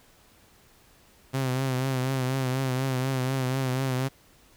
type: tone with vibrato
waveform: sawtooth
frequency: 130.81 Hz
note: C3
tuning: in tune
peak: -21 dBFS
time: 1.33-4.09 s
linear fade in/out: 20 ms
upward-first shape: triangle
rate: 4.1 Hz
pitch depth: 64 cents each way
effects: pink hiss -58 dBFS RMS until 4.56 s